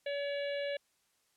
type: harmonic tone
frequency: 568 Hz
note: C#5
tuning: 42 cents sharp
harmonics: 1 / 3 / 4 / 5 / 6 / 7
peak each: -34 / -44 / -46 / -48 / -50 / -51 dBFS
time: 0.06-0.77 s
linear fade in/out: 5 ms
effects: white hiss -74 dBFS RMS until 1.36 s + low-pass 11000 Hz 12 dB/octave